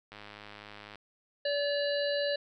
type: click train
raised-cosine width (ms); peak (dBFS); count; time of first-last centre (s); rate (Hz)
0.3; -30; 88; 0.12-0.957; 104
type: harmonic tone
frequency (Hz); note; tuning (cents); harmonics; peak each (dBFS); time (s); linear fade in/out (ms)
574; D5; -40; 1 / 3 / 5 / 7 / 8; -29 / -37 / -41 / -37 / -43; 1.45-2.36; 5
effects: none